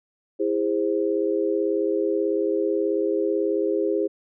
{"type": "chord", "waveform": "sine", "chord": "E augmented", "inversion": "none", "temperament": "equal with one note detuned", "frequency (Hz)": [329.6, 407.9, 523.3], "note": ["E4", "G#4", "B#4"], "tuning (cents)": [0, -31, 0], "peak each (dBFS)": [-25, -23, -27], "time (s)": [0.39, 4.08], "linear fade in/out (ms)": 20, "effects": []}